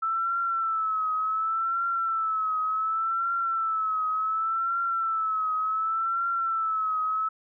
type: tone with vibrato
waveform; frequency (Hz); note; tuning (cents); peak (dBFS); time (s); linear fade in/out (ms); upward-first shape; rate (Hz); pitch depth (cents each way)
sine; 1318.5; E6; 0; -24; 0.02-7.29; 10; triangle; 0.68; 74
effects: none